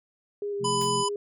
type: tone with vibrato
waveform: sine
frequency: 405.9 Hz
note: G#4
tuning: 40 cents flat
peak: -28 dBFS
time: 0.42-1.16 s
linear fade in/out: 2 ms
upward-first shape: square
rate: 4.6 Hz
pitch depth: 14 cents each way
type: chord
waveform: sine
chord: F major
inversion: second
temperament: just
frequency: 130.96 / 174.61 / 218.3 Hz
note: C3 / F3 / A3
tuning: +2 / 0 / -13 cents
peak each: -34 / -38 / -35 dBFS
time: 0.59-1.05 s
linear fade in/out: 50 ms
type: harmonic tone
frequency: 998 Hz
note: B5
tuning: 18 cents sharp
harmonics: 1 / 3 / 5 / 7 / 9 / 10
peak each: -26 / -33 / -35 / -34 / -44 / -38 dBFS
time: 0.64-1.09 s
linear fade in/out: 10 ms
type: noise with exponential decay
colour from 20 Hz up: white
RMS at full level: -38 dBFS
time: 0.81-0.98 s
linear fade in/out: 2 ms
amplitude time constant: 36 ms
effects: none